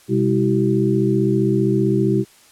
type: tone cluster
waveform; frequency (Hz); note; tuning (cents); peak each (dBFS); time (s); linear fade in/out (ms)
sine; 128.4 / 200.7 / 328.5 / 383.8; C3 / G3 / E4 / G4; -32 / +41 / -6 / -37; -20; 0.08-2.25; 50
effects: white hiss -50 dBFS RMS until 2.51 s + low-pass 11000 Hz 12 dB/octave